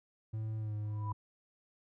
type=tone with pitch glide; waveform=triangle; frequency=109.6 to 105.56 Hz; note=A2 to G#2; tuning=-6 to +29 cents; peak=-33 dBFS; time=0.33-1.13 s; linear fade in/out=10 ms; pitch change=-65 cents; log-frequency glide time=0.58-0.74 s
type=tone with exponential growth; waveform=sine; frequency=987.8 Hz; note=B5; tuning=in tune; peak=-36 dBFS; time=0.83-1.12 s; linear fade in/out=2 ms; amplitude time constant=63 ms
effects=none